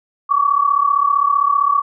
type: tone pair together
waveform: sine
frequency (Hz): 1118.6 / 1154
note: C#6 / D6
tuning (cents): +15 / -31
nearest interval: minor second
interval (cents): 54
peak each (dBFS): -15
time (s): 0.29-1.82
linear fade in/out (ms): 20
effects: none